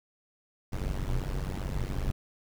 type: noise with amplitude modulation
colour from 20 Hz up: brown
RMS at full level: -27 dBFS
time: 0.72-2.12 s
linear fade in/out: 10 ms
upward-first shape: sine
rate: 95 Hz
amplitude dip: 100%
effects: none